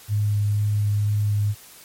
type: tone with vibrato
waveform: sine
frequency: 103.83 Hz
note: G#2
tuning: in tune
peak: -18 dBFS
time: 0.08-1.55 s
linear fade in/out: 50 ms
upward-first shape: sine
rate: 2.1 Hz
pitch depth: 10 cents each way
effects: white hiss -46 dBFS RMS until 1.84 s + MP3 64 kbps